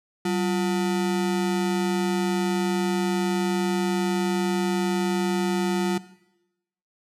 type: ring-modulated tone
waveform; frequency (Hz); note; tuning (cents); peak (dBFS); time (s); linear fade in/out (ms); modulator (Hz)
square; 270; C#4; -45; -20; 0.25-5.98; 5; 79.4
effects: noise-tail reverb RT60 0.9 s tail -17 dB re dry + low-pass 11000 Hz 12 dB/octave